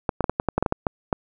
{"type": "clicks", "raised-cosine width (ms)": 1, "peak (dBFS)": -6, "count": 12, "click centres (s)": [0.092, 0.207, 0.242, 0.296, 0.399, 0.487, 0.58, 0.626, 0.662, 0.724, 0.868, 1.128], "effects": []}